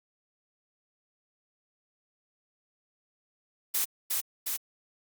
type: noise with echo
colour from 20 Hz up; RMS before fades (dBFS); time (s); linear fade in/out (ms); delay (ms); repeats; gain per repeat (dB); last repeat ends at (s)
blue; -27; 3.74-3.85; 10; 360; 2; -2; 4.57
effects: Opus 48 kbps